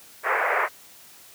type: band-pass noise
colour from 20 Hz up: white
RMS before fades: -23 dBFS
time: 0.23-0.69 s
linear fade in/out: 50 ms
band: 430 to 2100 Hz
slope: 48 dB/octave
effects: white hiss -49 dBFS RMS until 1.34 s + high-pass 80 Hz 12 dB/octave